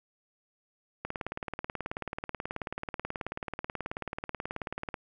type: click train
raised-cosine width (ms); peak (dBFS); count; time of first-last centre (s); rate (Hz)
0.5; -19; 73; 1.05-4.942; 18.5
effects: none